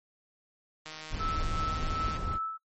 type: click train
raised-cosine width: 0.2 ms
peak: -25 dBFS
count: 205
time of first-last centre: 0.86-2.168 s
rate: 156 Hz
type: noise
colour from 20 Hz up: brown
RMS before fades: -33 dBFS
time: 1.1-2.39 s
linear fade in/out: 50 ms
type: tone with tremolo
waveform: sine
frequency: 1312 Hz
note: E6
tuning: 9 cents flat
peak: -29 dBFS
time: 1.19-2.58 s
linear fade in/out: 20 ms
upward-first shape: sine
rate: 2.7 Hz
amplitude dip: 65%
effects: noise-tail reverb RT60 0.1 s tail -18 dB re dry + MP3 32 kbps